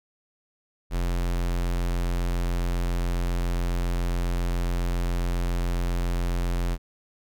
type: tone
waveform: square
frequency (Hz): 43.65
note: F1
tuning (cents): 0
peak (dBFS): -24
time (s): 0.9-6.78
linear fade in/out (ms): 50
effects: none